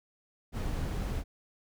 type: noise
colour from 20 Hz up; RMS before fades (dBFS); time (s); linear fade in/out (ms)
brown; -33; 0.52-1.24; 50
effects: none